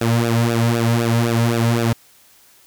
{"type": "tone with flanger", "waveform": "sawtooth", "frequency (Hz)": 116.54, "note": "A#2", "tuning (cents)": 0, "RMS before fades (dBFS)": -17, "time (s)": [0.01, 1.93], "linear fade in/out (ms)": 5, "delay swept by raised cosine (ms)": [0.95, 2.75], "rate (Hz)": 3.9, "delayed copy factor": -0.95, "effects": ["white hiss -51 dBFS RMS until 2.66 s"]}